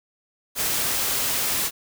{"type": "noise", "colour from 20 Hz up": "white", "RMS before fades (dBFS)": -24, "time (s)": [0.55, 1.71], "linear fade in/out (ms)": 50, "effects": []}